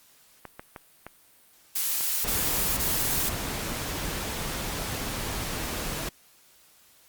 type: clicks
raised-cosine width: 0.5 ms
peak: -23 dBFS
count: 7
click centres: 0.453 / 0.595 / 0.762 / 1.066 / 2.008 / 3.13 / 3.188 s
type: noise bursts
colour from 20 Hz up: blue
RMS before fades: -27 dBFS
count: 3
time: 1.75-3.294 s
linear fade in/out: 10 ms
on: 500 ms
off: 22 ms
type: noise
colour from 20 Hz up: pink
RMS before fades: -32 dBFS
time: 2.24-6.09 s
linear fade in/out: 5 ms
effects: white hiss -58 dBFS RMS until 7.08 s + Opus 48 kbps